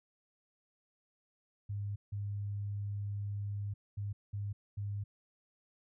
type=tone bursts at uneven times; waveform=sine; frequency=101.7 Hz; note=G#2; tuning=36 cents flat; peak=-35 dBFS; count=5; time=1.69-1.96 / 2.12-3.74 / 3.97-4.13 / 4.33-4.53 / 4.77-5.04 s; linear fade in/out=10 ms; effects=none